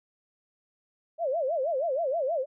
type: tone with vibrato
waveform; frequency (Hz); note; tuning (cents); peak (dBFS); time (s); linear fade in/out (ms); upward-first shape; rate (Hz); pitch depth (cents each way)
sine; 594; D5; +20; -25; 1.18-2.46; 50; sine; 6.3; 260
effects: none